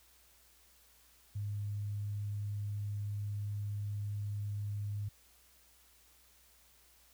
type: tone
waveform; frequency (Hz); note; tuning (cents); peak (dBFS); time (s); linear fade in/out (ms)
sine; 102.9; G#2; -16; -35; 1.35-5.09; 10
effects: added 60 Hz sine -70 dBFS peak until 7.13 s + white hiss -65 dBFS RMS until 7.13 s